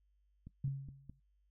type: click train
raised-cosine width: 5 ms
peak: -37 dBFS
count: 4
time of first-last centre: 0.47-1.096 s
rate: 4.79 Hz
type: tone with exponential decay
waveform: sine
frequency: 136.9 Hz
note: C#3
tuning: 21 cents flat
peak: -31 dBFS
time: 0.64-1.2 s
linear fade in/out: 5 ms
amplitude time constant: 120 ms
effects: noise-tail reverb RT60 0.1 s tail -18 dB re dry + added 50 Hz sine -70 dBFS peak until 1.5 s